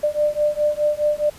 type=beating tone pair; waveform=sine; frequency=594 / 598.8 Hz; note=D5 / D5; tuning=+20 / +33 cents; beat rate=4.8 Hz; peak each=-20 dBFS; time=0.03-1.3 s; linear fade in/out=10 ms; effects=pink hiss -44 dBFS RMS until 1.38 s + resampled to 32000 Hz